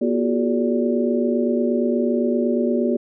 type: tone cluster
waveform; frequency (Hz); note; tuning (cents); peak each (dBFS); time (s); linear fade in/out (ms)
sine; 240.5 / 345.1 / 373.2 / 422.4 / 578; B3 / F4 / F#4 / G#4 / D5; -46 / -21 / +15 / +29 / -28; -20 / -28 / -23 / -26 / -26; 0.01-2.97; 10
effects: none